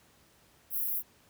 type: high-pass noise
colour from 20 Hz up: white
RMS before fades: -32 dBFS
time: 0.7-1.03 s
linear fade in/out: 50 ms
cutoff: 11000 Hz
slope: 96 dB/octave
effects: pink hiss -63 dBFS RMS until 1.29 s + high-pass 60 Hz 12 dB/octave